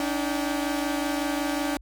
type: tone cluster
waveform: sawtooth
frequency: 286.4 / 311.8 / 777 Hz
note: D4 / D#4 / G5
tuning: -43 / +4 / -16 cents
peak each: -23 / -27 / -31 dBFS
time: 0-1.77 s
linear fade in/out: 2 ms
effects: added 50 Hz sine -46 dBFS peak until 1.81 s